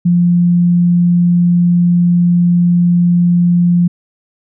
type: tone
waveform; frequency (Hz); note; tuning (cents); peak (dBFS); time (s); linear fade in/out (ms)
sine; 174.61; F3; 0; -7; 0.05-3.88; 10
effects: none